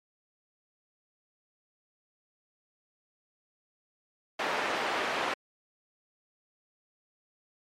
pink band-pass noise, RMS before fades -31 dBFS, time 4.39-5.34 s, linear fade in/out 5 ms, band 510 to 2500 Hz, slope 12 dB/octave, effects MP3 64 kbps

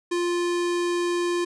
square tone, 349.2 Hz, F4, in tune, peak -23 dBFS, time 0.11-1.45 s, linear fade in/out 10 ms, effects resampled to 22050 Hz

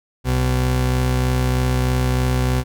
40% pulse tone pair together, 63.2 / 126.4 Hz, B1 / B2, +41 / +41 cents, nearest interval octave, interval 1200 cents, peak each -19 dBFS, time 0.24-2.64 s, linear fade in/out 50 ms, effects none

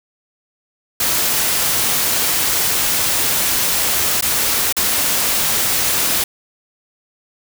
white noise with dropouts, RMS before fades -17 dBFS, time 1-6.24 s, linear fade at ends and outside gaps 5 ms, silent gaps 4.211-4.223 / 4.726-4.766 s, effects none

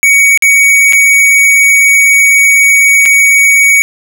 square tone with dropouts, 2246 Hz, C#7, 22 cents sharp, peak -4 dBFS, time 0.03-3.82 s, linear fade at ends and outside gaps 0 ms, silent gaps 0.375-0.423 / 0.925-0.932 / 3.055-3.059 s, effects none

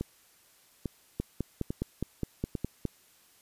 two click trains, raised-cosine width 3 ms, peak -19 / -17 dBFS, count 4 / 9, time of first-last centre 0.01-2.552 / 1.2-2.853 s, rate 1.18 / 4.84 Hz, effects white hiss -62 dBFS RMS until 3.41 s + resampled to 32000 Hz

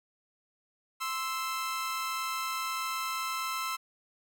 sawtooth tone pair together, 1045.3 / 1317 Hz, C6 / E6, -2 / -2 cents, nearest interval major third, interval 400 cents, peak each -32 / -30 dBFS, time 1-3.77 s, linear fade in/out 20 ms, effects none

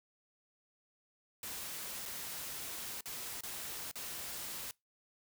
white noise with dropouts, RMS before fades -43 dBFS, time 1.43-4.71 s, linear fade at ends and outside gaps 1 ms, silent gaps 2.055-2.059 / 3.008-3.057 / 3.408-3.434 / 3.913-3.956 s, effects noise-tail reverb RT60 0.2 s tail -24 dB re dry

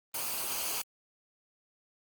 white noise with comb filter, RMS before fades -34 dBFS, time 0.14-0.82 s, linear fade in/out 5 ms, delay 0.54 ms, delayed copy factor -0.55, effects Opus 24 kbps

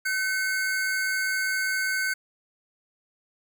square tone pair together, 1525 / 2170 Hz, G6 / C#7, -48 / -37 cents, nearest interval tritone, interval 611 cents, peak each -26 / -32 dBFS, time 0.05-2.14 s, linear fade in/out 10 ms, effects none

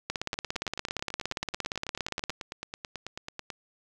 two click trains, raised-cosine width 0.2 ms, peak -13 / -19 dBFS, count 39 / 30, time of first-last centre 0.1-2.297 / 0.34-3.502 s, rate 17.3 / 9.17 Hz, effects none

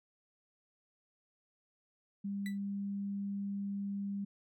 sine tone, 199.7 Hz, G3, 32 cents sharp, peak -35 dBFS, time 2.24-4.25 s, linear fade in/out 10 ms
35% pulse tone with exponential decay, 1975.5 Hz, B6, in tune, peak -38 dBFS, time 2.46-2.58 s, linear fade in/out 1 ms, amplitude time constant 26 ms
effects none

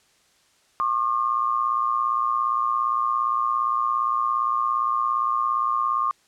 sine tone pair together, 1081 / 1198.4 Hz, C#6 / D6, -44 / +35 cents, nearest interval major second, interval 179 cents, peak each -23 dBFS, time 0.8-6.11 s, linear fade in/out 0 ms, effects white hiss -61 dBFS RMS until 6.27 s + low-pass 8000 Hz 12 dB/octave

